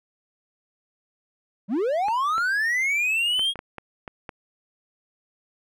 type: linear sweep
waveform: triangle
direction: up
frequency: 174.61 to 3301 Hz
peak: -19 dBFS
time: 1.68-3.54 s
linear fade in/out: 50 ms
type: clicks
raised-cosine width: 0.5 ms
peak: -20 dBFS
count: 8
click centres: 2.084 / 2.381 / 3.394 / 3.557 / 3.591 / 3.783 / 4.078 / 4.292 s
effects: none